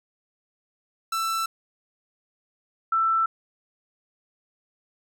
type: tone pair in turn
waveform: 45% pulse / sine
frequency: 1331 / 1331 Hz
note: E6 / E6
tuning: +16 / +16 cents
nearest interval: unison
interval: 0 cents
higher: neither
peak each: -24 / -19 dBFS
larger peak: second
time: 1.12-1.46 / 2.92-3.26 s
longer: neither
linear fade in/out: 5 ms
effects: none